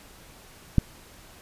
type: click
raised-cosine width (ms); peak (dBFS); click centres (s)
5; -5; 0.783
effects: pink hiss -50 dBFS RMS until 1.41 s + resampled to 32000 Hz